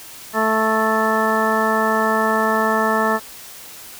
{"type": "harmonic tone", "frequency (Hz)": 219.8, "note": "A3", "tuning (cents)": -2, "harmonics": [1, 2, 3, 4, 5, 6, 8], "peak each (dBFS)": [-23, -23, -23, -23, -23, -23, -23], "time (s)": [0.33, 3.2], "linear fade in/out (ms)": 50, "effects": ["white hiss -38 dBFS RMS until 3.99 s"]}